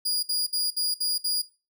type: tone bursts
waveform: sawtooth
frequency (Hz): 4864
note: D#8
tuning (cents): -40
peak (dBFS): -21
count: 6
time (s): 0.05-1.42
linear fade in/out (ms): 10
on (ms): 180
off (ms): 58
effects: noise-tail reverb RT60 0.3 s tail -19 dB re dry